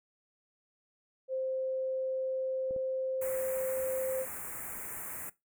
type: tone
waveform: sine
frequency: 523.3 Hz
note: C5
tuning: in tune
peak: -31 dBFS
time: 1.28-4.26 s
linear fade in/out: 50 ms
type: clicks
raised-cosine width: 2 ms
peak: -33 dBFS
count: 2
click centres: 2.709 / 2.763 s
type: band-stop noise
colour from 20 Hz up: white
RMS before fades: -41 dBFS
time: 3.21-5.3 s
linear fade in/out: 10 ms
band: 2300 to 7500 Hz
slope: 48 dB/octave
effects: noise-tail reverb RT60 0.2 s tail -19 dB re dry